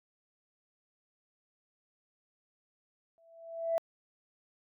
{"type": "tone with exponential growth", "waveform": "sine", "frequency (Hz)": 663, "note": "E5", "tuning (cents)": 10, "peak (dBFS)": -24, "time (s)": [3.18, 3.78], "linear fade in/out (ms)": 0, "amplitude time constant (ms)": 130, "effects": ["tanh soft clip ceiling -21 dBFS"]}